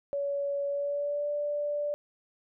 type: tone with pitch glide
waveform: sine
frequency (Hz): 565 to 585.6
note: C#5 to D5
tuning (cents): +33 to -5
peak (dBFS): -28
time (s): 0.13-1.94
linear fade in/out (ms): 0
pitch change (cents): +62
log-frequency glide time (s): 0.67-1.29
effects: none